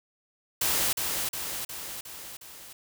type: noise with echo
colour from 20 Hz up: white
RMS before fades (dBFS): -26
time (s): 0.61-0.93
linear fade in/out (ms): 5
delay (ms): 360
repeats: 5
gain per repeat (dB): -4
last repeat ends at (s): 2.73
effects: none